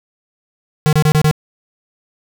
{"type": "tone bursts", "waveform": "square", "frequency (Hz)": 152.9, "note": "D#3", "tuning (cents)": -30, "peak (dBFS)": -10, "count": 5, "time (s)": [0.86, 1.312], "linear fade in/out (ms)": 0, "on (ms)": 68, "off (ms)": 28, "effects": []}